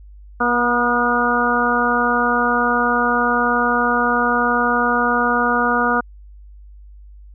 harmonic tone with a mistuned harmonic, 240.8 Hz, B3, 44 cents flat, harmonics 1 / 2 / 3 / 4 / 5 / 6, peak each -22 / -23 / -23 / -23 / -20 / -20 dBFS, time 0.4-6.01 s, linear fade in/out 10 ms, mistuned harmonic 5, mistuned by +28 cents, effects added 50 Hz sine -38 dBFS peak until 7.34 s

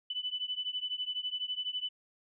sine beating tone pair, 2989 / 3001 Hz, F#7 / F#7, +17 / +24 cents, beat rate 12 Hz, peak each -36 / -37 dBFS, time 0.1-1.89 s, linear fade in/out 5 ms, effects none

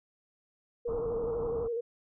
sine tone with vibrato, 464.7 Hz, A#4, 5 cents flat, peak -30 dBFS, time 0.85-1.81 s, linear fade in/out 10 ms, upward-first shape square, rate 12 Hz, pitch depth 41 cents each way
pink low-pass noise, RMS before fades -41 dBFS, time 0.87-1.68 s, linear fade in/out 20 ms, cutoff 1300 Hz, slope 96 dB/octave
clicks, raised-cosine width 3 ms, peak -34 dBFS, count 3, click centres 0.921 / 1.105 / 1.241 s
effects none

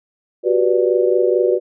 sine chord, G major seventh, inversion third, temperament just, 367.5 / 392 / 490 / 588 Hz, F#4 / G4 / B4 / D5, -12 / 0 / -14 / +2 cents, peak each -16 / -20 / -17 / -21 dBFS, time 0.43-1.6 s, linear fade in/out 50 ms, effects none

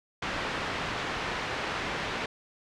white low-pass noise, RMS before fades -33 dBFS, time 0.22-2.26 s, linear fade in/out 5 ms, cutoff 2200 Hz, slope 12 dB/octave, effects low-pass 7000 Hz 12 dB/octave

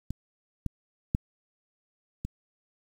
clicks, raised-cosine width 5 ms, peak -20 / -17 / -12 / -20 dBFS, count 4, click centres 0.106 / 0.663 / 1.149 / 2.25 s, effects 8-bit

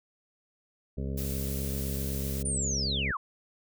harmonic tone, 67.9 Hz, C#2, 35 cents flat, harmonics 1 / 2 / 3 / 4 / 6 / 7 / 8 / 9, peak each -33 / -36 / -38 / -43 / -43 / -47 / -50 / -52 dBFS, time 0.97-3.12 s, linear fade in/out 10 ms
blue noise, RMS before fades -39 dBFS, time 1.17-2.43 s, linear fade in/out 10 ms
sine linear sweep, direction down, 9397 to 993 Hz, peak -29 dBFS, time 2.45-3.17 s, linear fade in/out 5 ms
effects none

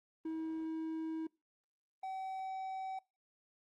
triangle tone pair in turn, 320.6 / 762.5 Hz, E4 / G5, -48 / -48 cents, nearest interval octave + minor third, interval 1500 cents, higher second, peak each -35 / -37 dBFS, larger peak first, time 0.25-1.27 / 2.03-2.99 s, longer first, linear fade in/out 5 ms, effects noise-tail reverb RT60 0.3 s tail -26 dB re dry + Opus 24 kbps

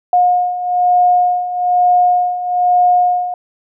sine beating tone pair, 717 / 718.1 Hz, F5 / F5, +45 / +48 cents, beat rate 1.1 Hz, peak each -16 / -11 dBFS, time 0.13-3.34 s, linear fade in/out 2 ms, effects none

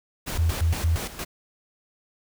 pink noise with tremolo, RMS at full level -31 dBFS, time 0.26-1.25 s, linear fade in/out 20 ms, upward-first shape square, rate 4.3 Hz, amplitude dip 70%
sine tone bursts, 82.41 Hz, E2, in tune, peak -18 dBFS, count 3, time 0.38-0.964 s, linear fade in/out 10 ms, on 130 ms, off 97 ms
effects none

